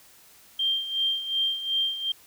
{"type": "tone with tremolo", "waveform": "sine", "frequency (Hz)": 3173, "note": "G7", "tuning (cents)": 20, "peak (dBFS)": -21, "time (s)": [0.59, 2.12], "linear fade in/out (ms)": 5, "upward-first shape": "sine", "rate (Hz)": 2.7, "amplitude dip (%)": 70, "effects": ["white hiss -54 dBFS RMS until 2.26 s"]}